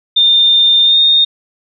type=tone with pitch glide; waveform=sine; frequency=3615 to 3674 Hz; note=A7 to A#7; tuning=+46 to -26 cents; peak=-6 dBFS; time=0.16-1.25 s; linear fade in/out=10 ms; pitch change=+28 cents; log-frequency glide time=0.83-0.98 s; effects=none